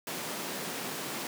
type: high-pass noise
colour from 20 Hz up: pink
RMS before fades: -37 dBFS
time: 0.07-1.27 s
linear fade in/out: 2 ms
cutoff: 170 Hz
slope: 24 dB/octave
effects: none